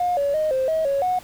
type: tone with pitch steps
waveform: triangle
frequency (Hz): 714 / 566 / 620 / 524 / 638 / 555 / 732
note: F5 / C#5 / D#5 / C5 / D#5 / C#5 / F#5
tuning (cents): +38 / +36 / -6 / +2 / +43 / +2 / -19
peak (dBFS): -15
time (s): 0-1.19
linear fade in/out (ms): 5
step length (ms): 170
effects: tanh soft clip ceiling -16 dBFS + pink hiss -45 dBFS RMS until 1.23 s